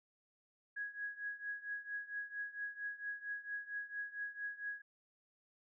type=tone with tremolo; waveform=sine; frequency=1661.2 Hz; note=G#6; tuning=in tune; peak=-37 dBFS; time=0.76-4.82 s; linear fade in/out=10 ms; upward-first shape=triangle; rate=4.4 Hz; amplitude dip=90%; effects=none